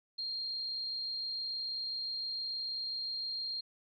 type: tone with amplitude modulation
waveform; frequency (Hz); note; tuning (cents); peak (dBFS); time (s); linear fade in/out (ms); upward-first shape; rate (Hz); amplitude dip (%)
sine; 4211; C8; +10; -34; 0.18-3.61; 10; sine; 119; 25
effects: none